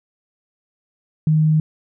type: tone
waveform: sine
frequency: 155.56 Hz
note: D#3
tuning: in tune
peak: -12 dBFS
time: 1.27-1.6 s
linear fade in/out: 2 ms
effects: none